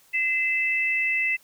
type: tone pair together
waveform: sine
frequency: 2048 / 2637 Hz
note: C7 / E7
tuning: -38 / 0 cents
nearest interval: major third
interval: 438 cents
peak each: -24 dBFS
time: 0.13-1.37 s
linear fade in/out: 20 ms
effects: white hiss -58 dBFS RMS until 1.43 s